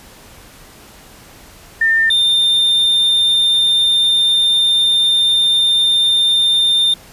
sine / triangle tone pair in turn, 1804 / 3608 Hz, A6 / A7, +43 / +43 cents, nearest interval octave, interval 1200 cents, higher second, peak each -10 / -9 dBFS, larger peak second, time 1.81-2.1 / 2.1-6.94 s, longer second, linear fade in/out 5 ms, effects pink hiss -41 dBFS RMS until 7.12 s + resampled to 32000 Hz

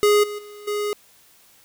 square tone with level steps, 415.3 Hz, G#4, in tune, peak -14 / -29 / -39 / -23 dBFS, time 0.03-0.93 s, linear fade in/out 0 ms, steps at 0.23 / 0.38 / 0.67 s, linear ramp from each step 10 ms, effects white hiss -54 dBFS RMS until 1.64 s

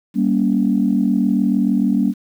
sine chord, G diminished, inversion none, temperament just, 196 / 235.2 / 282.2 Hz, G3 / Bb3 / Db4, 0 / +16 / +31 cents, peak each -17 / -17 / -19 dBFS, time 0.14-2.14 s, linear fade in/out 50 ms, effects tanh soft clip ceiling -4 dBFS + 8-bit

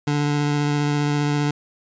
25% pulse tone with vibrato, 146.3 Hz, D3, 6 cents flat, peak -15 dBFS, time 0.07-1.51 s, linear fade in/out 5 ms, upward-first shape triangle, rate 15 Hz, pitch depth 14 cents each way, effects resampled to 16000 Hz

